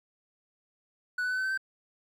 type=tone with pitch steps; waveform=triangle; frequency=1480 / 1494.6 / 1509.4 / 1524.2 / 1539.3 / 1554.5 Hz; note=F#6 / F#6 / F#6 / G6 / G6 / G6; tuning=0 / +17 / +34 / -49 / -32 / -15 cents; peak=-26 dBFS; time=1.18-1.576 s; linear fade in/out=5 ms; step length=66 ms; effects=11-bit